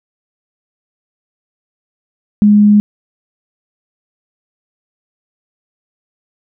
sine tone, 207.7 Hz, G#3, in tune, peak -4 dBFS, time 2.42-2.8 s, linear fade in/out 0 ms, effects none

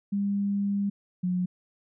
sine tone pair in turn, 200.7 / 180.78 Hz, G3 / F#3, +41 / -40 cents, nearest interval major second, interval 181 cents, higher first, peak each -24 dBFS, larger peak neither, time 0.12-0.9 / 1.23-1.46 s, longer first, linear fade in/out 10 ms, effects none

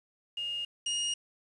sine / sawtooth tone pair in turn, 2841 / 2862 Hz, F7 / F7, +29 / +42 cents, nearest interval unison, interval 13 cents, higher second, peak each -32 / -26 dBFS, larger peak second, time 0.37-0.65 / 0.86-1.14 s, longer neither, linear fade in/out 5 ms, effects resampled to 22050 Hz + 9-bit

